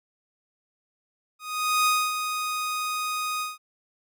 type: tone with ADSR envelope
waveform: sawtooth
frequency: 1244.5 Hz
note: D#6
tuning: in tune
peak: -15 dBFS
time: 1.39-3.58 s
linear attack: 470 ms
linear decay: 260 ms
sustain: -8 dB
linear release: 170 ms
effects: none